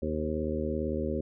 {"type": "harmonic tone with a mistuned harmonic", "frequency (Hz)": 77.78, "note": "D#2", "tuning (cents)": 0, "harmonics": [1, 2, 3, 4, 5, 6, 7], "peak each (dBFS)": [-35, -40, -34, -37, -35, -40, -36], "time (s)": [0.02, 1.21], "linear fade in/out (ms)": 5, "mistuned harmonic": 7, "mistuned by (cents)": -21, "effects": []}